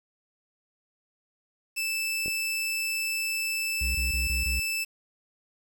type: tone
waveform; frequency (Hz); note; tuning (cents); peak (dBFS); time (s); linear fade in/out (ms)
sawtooth; 2637; E7; 0; -24; 1.76-4.85; 20
type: clicks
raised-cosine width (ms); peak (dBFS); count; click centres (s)
2; -25; 2; 2.26 / 2.281
type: tone bursts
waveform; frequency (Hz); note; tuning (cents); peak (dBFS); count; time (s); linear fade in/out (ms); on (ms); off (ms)
triangle; 64.5; C2; -24; -25; 5; 3.81-4.598; 5; 140; 22
effects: 8-bit